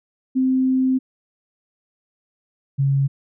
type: tone pair in turn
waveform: sine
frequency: 260.1 / 137.78 Hz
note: C4 / C#3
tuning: -10 / -10 cents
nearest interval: major seventh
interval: 1100 cents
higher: first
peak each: -15 dBFS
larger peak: neither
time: 0.35-0.99 / 2.78-3.08 s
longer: first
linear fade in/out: 20 ms
effects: none